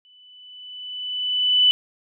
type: tone with exponential growth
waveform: sine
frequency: 2990 Hz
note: F#7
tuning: 17 cents sharp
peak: -11 dBFS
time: 0.05-1.71 s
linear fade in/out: 0 ms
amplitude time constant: 360 ms
effects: none